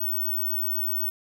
sine tone, 15804 Hz, B9, in tune, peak -24 dBFS, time 0-1.1 s, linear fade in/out 10 ms, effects none

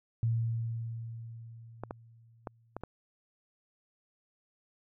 sine tone with exponential decay, 114.8 Hz, A#2, 26 cents flat, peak -25 dBFS, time 0.23-2.81 s, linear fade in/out 0 ms, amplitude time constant 560 ms
clicks, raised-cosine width 1 ms, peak -23 dBFS, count 5, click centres 1.836 / 1.909 / 2.472 / 2.766 / 2.836 s
effects none

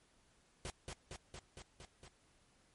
pink noise with echo, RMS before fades -44 dBFS, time 0.65-0.7 s, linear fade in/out 0 ms, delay 230 ms, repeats 6, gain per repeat -2 dB, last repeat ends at 2.08 s, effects pink hiss -71 dBFS RMS until 2.74 s + MP3 48 kbps

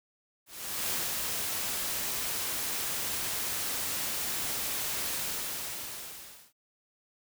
white noise with ADSR envelope, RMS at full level -31 dBFS, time 0.46-6.53 s, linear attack 440 ms, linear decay 180 ms, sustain -2 dB, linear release 1400 ms, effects none

